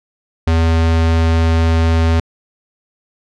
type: tone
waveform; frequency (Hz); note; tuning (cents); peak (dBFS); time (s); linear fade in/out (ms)
square; 82; E2; -9; -11; 0.47-2.2; 5
effects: low-pass 5000 Hz 12 dB/octave